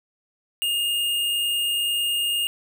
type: tone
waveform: square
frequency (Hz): 2833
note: F7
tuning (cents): +24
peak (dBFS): -22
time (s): 0.62-2.47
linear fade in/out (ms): 0
effects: none